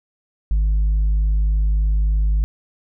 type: tone with tanh clipping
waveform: sine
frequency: 51.7 Hz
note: G#1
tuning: 7 cents flat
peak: -15 dBFS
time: 0.51-2.44 s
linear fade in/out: 0 ms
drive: 2 dB
effects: none